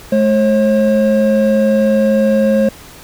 triangle tone pair together, 213.9 / 539 Hz, A3 / C#5, -49 / -49 cents, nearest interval octave + major third, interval 1600 cents, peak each -10 dBFS, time 0.12-2.69 s, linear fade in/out 5 ms, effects pink hiss -37 dBFS RMS until 3.03 s

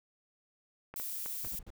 clicks, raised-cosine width 0.5 ms, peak -30 dBFS, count 4, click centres 0.94 / 0.998 / 1.26 / 1.448 s
violet noise, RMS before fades -39 dBFS, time 0.96-1.59 s, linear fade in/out 2 ms
brown noise bursts, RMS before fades -47 dBFS, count 4, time 1.44-1.704 s, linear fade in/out 2 ms, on 39 ms, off 36 ms
effects none

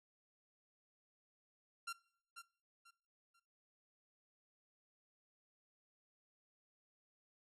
sawtooth tone with echo, 1374 Hz, F6, 29 cents flat, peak -38 dBFS, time 1.87-1.93 s, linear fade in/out 10 ms, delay 490 ms, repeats 3, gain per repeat -10 dB, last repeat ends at 3.4 s, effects noise-tail reverb RT60 0.6 s tail -22 dB re dry + AAC 32 kbps

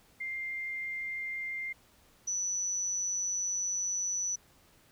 sine tone pair in turn, 2102 / 5945 Hz, C7 / F#8, +7 / +7 cents, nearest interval octave + tritone, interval 1800 cents, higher second, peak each -34 / -30 dBFS, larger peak second, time 0.2-1.73 / 2.27-4.36 s, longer second, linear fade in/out 10 ms, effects pink hiss -63 dBFS RMS until 4.91 s

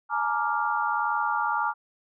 sine chord, Bb dominant seventh, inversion third, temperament equal with one note detuned, 850.5 / 932.3 / 1174.7 / 1396.9 Hz, Ab5 / Bb5 / D6 / F6, +41 / 0 / 0 / 0 cents, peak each -29 dBFS, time 0.09-1.74 s, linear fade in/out 50 ms, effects none

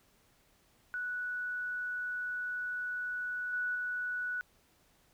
sine tone with level steps, 1476 Hz, F#6, 5 cents flat, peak -34 / -31 / -33 dBFS, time 0.94-4.41 s, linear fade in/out 0 ms, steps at 3.53 / 3.75 s, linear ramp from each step 2 ms, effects pink hiss -68 dBFS RMS until 5.13 s

